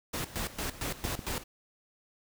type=noise with tremolo; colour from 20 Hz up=pink; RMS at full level=-34 dBFS; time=0.13-1.44 s; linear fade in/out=10 ms; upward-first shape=square; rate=4.4 Hz; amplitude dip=80%
type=clicks; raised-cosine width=3 ms; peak=-24 dBFS; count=2; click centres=1.051 / 1.192 s
effects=none